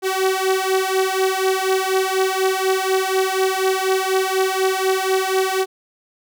sawtooth beating tone pair, 377.4 / 381.5 Hz, F#4 / G4, +34 / -47 cents, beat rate 4.1 Hz, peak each -16 dBFS, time 0.02-5.66 s, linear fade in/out 50 ms, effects none

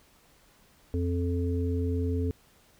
harmonic tone, 87.1 Hz, F2, 4 cents flat, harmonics 1 / 3 / 5, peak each -27 / -32 / -34 dBFS, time 0.94-2.31 s, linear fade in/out 0 ms, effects pink hiss -61 dBFS RMS until 2.79 s

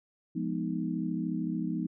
sine chord, F half-diminished seventh, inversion none, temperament equal with one note detuned, 173.81 / 207.7 / 246.9 / 311.1 Hz, F3 / Ab3 / Cb4 / Eb4, -8 / 0 / 0 / 0 cents, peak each -34 / -36 / -35 / -35 dBFS, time 0.35-1.87 s, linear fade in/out 10 ms, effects none

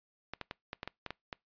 clicks, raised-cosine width 0.3 ms, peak -22 dBFS, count 9, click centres 0.336 / 0.413 / 0.511 / 0.731 / 0.831 / 0.876 / 1.063 / 1.106 / 1.328 s, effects noise-tail reverb RT60 0.2 s tail -25 dB re dry + resampled to 11025 Hz

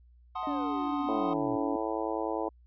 triangle chord, F# diminished seventh, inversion none, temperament equal, 740 / 880 / 1046.5 / 1244.5 Hz, F#5 / A5 / C6 / Eb6, 0 / 0 / 0 / 0 cents, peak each -35 / -39 / -35 / -36 dBFS, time 0.35-1.34 s, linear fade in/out 10 ms
triangle exponential sweep, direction down, 658 to 116.54 Hz, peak -38 dBFS, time 0.43-1.56 s, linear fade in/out 0 ms
sine tone, 286.9 Hz, D4, 40 cents flat, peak -31 dBFS, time 0.47-1.76 s, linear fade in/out 2 ms
harmonic tone, 110 Hz, A2, in tune, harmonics 3 / 4 / 5 / 6 / 7 / 8 / 9, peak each -35 / -36 / -37 / -38 / -38 / -39 / -40 dBFS, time 1.08-2.49 s, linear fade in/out 5 ms
effects added 60 Hz sine -55 dBFS peak until 2.66 s + resampled to 11025 Hz

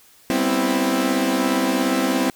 sawtooth chord, C major seventh, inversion second, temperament equal with one note detuned, 196 / 246.9 / 264.1 / 329.6 Hz, G3 / B3 / C4 / E4, 0 / 0 / +16 / 0 cents, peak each -23 / -21 / -17 / -20 dBFS, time 0.3-2.3 s, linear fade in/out 0 ms, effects white hiss -52 dBFS RMS until 2.35 s

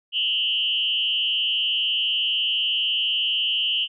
sine tone with frequency modulation, 2982 Hz, F#7, 13 cents sharp, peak -20 dBFS, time 0.12-3.88 s, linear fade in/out 50 ms, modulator 170 Hz, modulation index 1.1, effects none

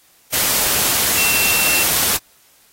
sine tone in noise, 2700 Hz, E7, 41 cents sharp, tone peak -18 dBFS, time 1.16-1.84 s, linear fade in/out 20 ms, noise white, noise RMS -17 dBFS, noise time 0.32-2.18 s, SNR -4 dB, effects white hiss -53 dBFS RMS until 2.72 s + AAC 48 kbps

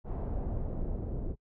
brown noise with low-pass filter sweep, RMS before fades -34 dBFS, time 0.04-1.36 s, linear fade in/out 50 ms, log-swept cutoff 800 to 440 Hz, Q 1.4, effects noise-tail reverb RT60 0.1 s tail -26 dB re dry

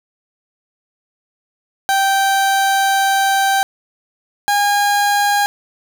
30% pulse tone pair in turn, 781 / 815.4 Hz, G5 / G#5, -7 / -32 cents, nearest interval minor second, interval 75 cents, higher second, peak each -10 dBFS, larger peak neither, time 1.89-3.63 / 4.48-5.46 s, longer first, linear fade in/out 0 ms, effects none

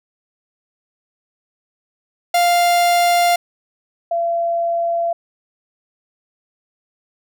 45% pulse / sine tone pair in turn, 698.5 / 679.8 Hz, F5 / F5, 0 / -47 cents, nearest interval unison, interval 47 cents, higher first, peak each -12 / -16 dBFS, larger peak first, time 2.34-3.36 / 4.11-5.13 s, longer neither, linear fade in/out 5 ms, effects none

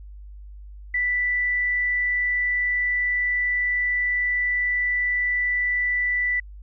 sine tone, 1975.5 Hz, B6, in tune, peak -20 dBFS, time 0.94-6.4 s, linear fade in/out 5 ms, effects added 50 Hz sine -38 dBFS peak until 6.62 s

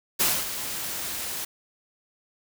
white noise with ADSR envelope, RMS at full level -21 dBFS, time 0.19-1.45 s, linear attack 18 ms, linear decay 240 ms, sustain -11 dB, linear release 7 ms, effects none

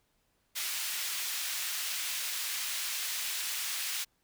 pink high-pass noise, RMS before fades -35 dBFS, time 0.55-4.05 s, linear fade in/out 20 ms, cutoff 2300 Hz, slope 12 dB/octave, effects pink hiss -74 dBFS RMS until 4.23 s

